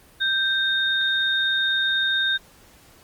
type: tone pair together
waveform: sine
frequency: 1568 / 3684 Hz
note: G6 / A#7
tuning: 0 / -21 cents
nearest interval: octave + minor third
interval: 1479 cents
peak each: -22 dBFS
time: 0.2-2.38 s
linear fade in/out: 20 ms
effects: pink hiss -52 dBFS RMS until 3.03 s + Opus 32 kbps